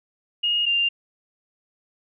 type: tone pair in turn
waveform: sine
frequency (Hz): 2860 / 2793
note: F7 / F7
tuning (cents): +41 / -1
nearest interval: unison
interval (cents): 42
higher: first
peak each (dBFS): -19 / -18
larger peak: second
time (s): 0.43-0.66 / 0.66-0.89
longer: neither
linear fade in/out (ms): 10
effects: none